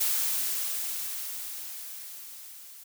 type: noise with level ramp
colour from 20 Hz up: blue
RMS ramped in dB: -26 to -48 dBFS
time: 0-2.84 s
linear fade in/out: 10 ms
effects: none